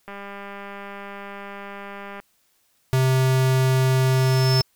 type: click train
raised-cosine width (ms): 0.5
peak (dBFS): -22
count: 425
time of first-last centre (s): 0.08-2.2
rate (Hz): 200
type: tone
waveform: square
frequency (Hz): 130.7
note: C3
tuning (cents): -1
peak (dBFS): -17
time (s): 2.93-4.61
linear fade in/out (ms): 0
type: tone with exponential growth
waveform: sine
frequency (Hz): 5274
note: E8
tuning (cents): 0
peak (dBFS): -20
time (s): 3.79-4.62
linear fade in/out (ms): 5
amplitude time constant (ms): 180
effects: white hiss -65 dBFS RMS until 4.75 s